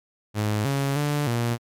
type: tone with pitch steps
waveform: sawtooth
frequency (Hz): 105.7 / 138.5 / 146.6 / 118.3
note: G#2 / C#3 / D3 / A#2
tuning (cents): +31 / -1 / -3 / +26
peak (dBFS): -18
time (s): 0.34-1.58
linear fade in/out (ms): 50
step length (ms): 310
effects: MP3 96 kbps